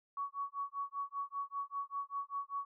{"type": "tone with tremolo", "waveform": "sine", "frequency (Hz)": 1122, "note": "C#6", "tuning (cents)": 21, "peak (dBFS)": -34, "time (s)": [0.17, 2.65], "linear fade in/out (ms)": 2, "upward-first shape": "sine", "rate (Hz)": 5.1, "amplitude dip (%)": 100, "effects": []}